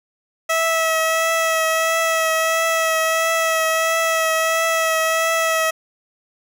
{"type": "tone with vibrato", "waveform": "15% pulse", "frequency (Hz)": 649, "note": "E5", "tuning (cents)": -27, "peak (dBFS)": -10, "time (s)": [0.49, 5.71], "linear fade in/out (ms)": 10, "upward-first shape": "triangle", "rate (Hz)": 1.5, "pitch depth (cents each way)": 21, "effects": []}